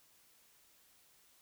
silence, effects white hiss -67 dBFS RMS until 1.41 s

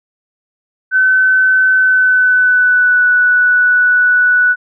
sine tone with pitch glide, 1521 to 1479.4 Hz, F#6 to F#6, +47 to -1 cents, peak -7 dBFS, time 0.91-4.56 s, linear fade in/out 50 ms, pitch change -48 cents, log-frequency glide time 1.76-3.06 s, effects none

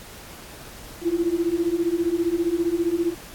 sine beating tone pair, 331 / 346 Hz, E4 / F4, +7 / -16 cents, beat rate 15 Hz, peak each -24 / -22 dBFS, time 1.01-3.15 s, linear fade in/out 50 ms, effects pink hiss -42 dBFS RMS until 3.34 s + AAC 64 kbps

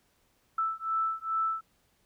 sine beating tone pair, 1318.5 / 1320.9 Hz, E6 / E6, 0 / +3 cents, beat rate 2.4 Hz, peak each -31 dBFS, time 0.58-1.61 s, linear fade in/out 5 ms, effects pink hiss -70 dBFS RMS until 2.05 s

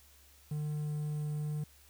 triangle tone with quantisation, 150.2 Hz, D3, 39 cents sharp, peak -31 dBFS, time 0.51-1.64 s, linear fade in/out 5 ms, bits 10, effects added 70 Hz sine -62 dBFS peak until 1.89 s + white hiss -62 dBFS RMS until 1.89 s

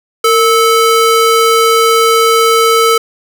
square ring-modulated tone, 880 Hz, A5, in tune, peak -4 dBFS, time 0.24-2.98 s, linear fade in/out 5 ms, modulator 422 Hz, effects none

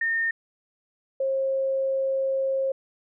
sine tone pair in turn, 1825 / 536.3 Hz, A#6 / C5, -37 / +43 cents, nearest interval octave + major sixth, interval 2120 cents, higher first, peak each -22 dBFS, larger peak neither, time 0.01-0.31 / 1.2-2.72 s, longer second, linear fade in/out 5 ms, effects none

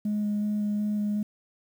sine tone with vibrato, 208.7 Hz, G#3, 9 cents sharp, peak -23 dBFS, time 0.05-1.23 s, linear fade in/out 5 ms, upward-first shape square, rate 2.7 Hz, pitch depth 8 cents each way, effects tanh soft clip ceiling -22 dBFS + 9-bit

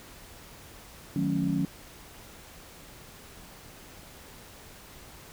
sine chord, D# half-diminished seventh, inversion none, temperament equal, 155.56 / 185 / 220 / 277.2 Hz, D#3 / F#3 / A3 / C#4, 0 / 0 / 0 / 0 cents, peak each -30 / -29 / -34 / -28 dBFS, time 1.16-1.65 s, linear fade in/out 2 ms, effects tanh soft clip ceiling -16 dBFS + pink hiss -49 dBFS RMS until 5.32 s

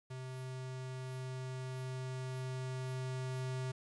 square tone with level ramp, 129.4 Hz, C3, 19 cents flat, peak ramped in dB -43 to -37 dBFS, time 0.1-3.72 s, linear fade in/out 10 ms, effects resampled to 22050 Hz + 11-bit

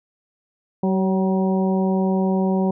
harmonic tone with a mistuned harmonic, 190 Hz, F#3, 46 cents sharp, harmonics 1 / 2 / 3 / 4 / 5, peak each -18 / -24 / -28 / -30 / -32 dBFS, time 0.83-2.71 s, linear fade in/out 5 ms, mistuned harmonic 3, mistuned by -33 cents, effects none

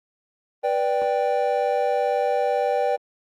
triangle chord, G major, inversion first, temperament just, 490 / 588 / 784 Hz, B4 / D5 / G5, -14 / +2 / 0 cents, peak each -22 dBFS, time 0.63-2.97 s, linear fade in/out 20 ms, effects Opus 32 kbps

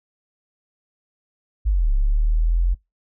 sine linear two-way sweep, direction down then up, 55 to 33.8 to 45.01 Hz, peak -15 dBFS, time 1.65-2.75 s, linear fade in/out 20 ms, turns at 1.92 s, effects noise-tail reverb RT60 0.2 s tail -24 dB re dry

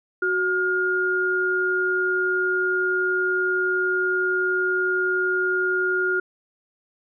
sine tone pair together, 370 / 1419.3 Hz, F#4 / F6, 0 / +28 cents, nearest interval octave + major seventh, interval 2328 cents, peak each -24 / -21 dBFS, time 0.22-6.2 s, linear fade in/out 5 ms, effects none

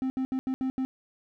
triangle tone bursts at uneven times, 261.6 Hz, C4, in tune, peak -24 dBFS, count 6, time 0.02-0.1 / 0.17-0.25 / 0.32-0.39 / 0.47-0.54 / 0.61-0.7 / 0.78-0.85 s, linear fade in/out 0 ms, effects none

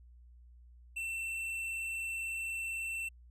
triangle tone with tanh clipping, 2689 Hz, E7, 34 cents sharp, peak -37 dBFS, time 0.96-3.09 s, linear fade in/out 10 ms, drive 15 dB, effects added 60 Hz sine -54 dBFS peak until 3.3 s + resampled to 32000 Hz

